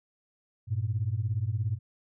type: beating tone pair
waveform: sine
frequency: 99 / 116 Hz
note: G2 / A#2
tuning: +18 / -8 cents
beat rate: 17 Hz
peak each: -29 dBFS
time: 0.67-1.79 s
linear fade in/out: 50 ms
effects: tanh soft clip ceiling -19 dBFS